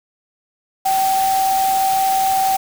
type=tone in noise; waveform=sine; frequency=770 Hz; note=G5; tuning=31 cents flat; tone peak=-14 dBFS; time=0.85-2.57 s; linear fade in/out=10 ms; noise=white; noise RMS=-26 dBFS; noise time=0.85-2.57 s; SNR=+9 dB; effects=none